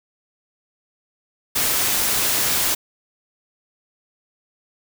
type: noise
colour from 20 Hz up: white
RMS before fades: -20 dBFS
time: 1.55-2.75 s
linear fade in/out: 10 ms
effects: none